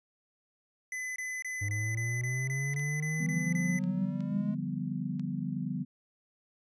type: tone bursts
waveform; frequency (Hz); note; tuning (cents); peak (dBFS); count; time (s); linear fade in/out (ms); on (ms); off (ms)
square; 2015; B6; +34; -35; 11; 0.92-3.79; 2; 240; 23
type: linear sweep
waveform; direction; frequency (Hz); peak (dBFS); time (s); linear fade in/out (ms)
triangle; up; 100 to 209; -29; 1.61-4.55; 10
type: clicks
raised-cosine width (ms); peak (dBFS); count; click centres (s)
0.2; -35; 5; 2.742 / 2.795 / 3.839 / 4.206 / 5.196
type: chord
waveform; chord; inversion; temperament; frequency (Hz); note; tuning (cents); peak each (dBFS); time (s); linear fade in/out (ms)
sine; G dominant seventh; second; equal; 146.83 / 174.61 / 196 / 246.9; D3 / F3 / G3 / B3; 0 / 0 / 0 / 0; -37; 3.19-5.85; 20
effects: resampled to 22050 Hz